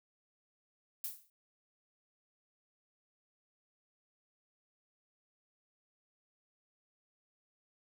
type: noise with exponential decay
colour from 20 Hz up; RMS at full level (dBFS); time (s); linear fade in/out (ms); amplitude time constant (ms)
violet; -36; 1.04-1.3; 2; 55
effects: none